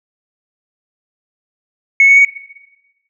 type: tone with pitch steps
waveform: sine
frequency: 2200 / 2219 / 2238 Hz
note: C#7 / C#7 / C#7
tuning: -14 / +1 / +16 cents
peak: -3 dBFS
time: 2-2.249 s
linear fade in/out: 2 ms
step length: 83 ms
effects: noise-tail reverb RT60 1.0 s tail -18 dB re dry + tanh soft clip ceiling 0 dBFS